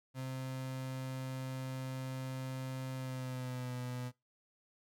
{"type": "tone with pitch glide", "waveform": "35% pulse", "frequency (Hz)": [130.81, 124.69], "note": ["C3", "B2"], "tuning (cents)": [0, 17], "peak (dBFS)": -37, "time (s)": [0.14, 4.12], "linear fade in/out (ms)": 50, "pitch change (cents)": -83, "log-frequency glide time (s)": [2.95, 3.77], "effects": ["noise-tail reverb RT60 0.2 s tail -21 dB re dry"]}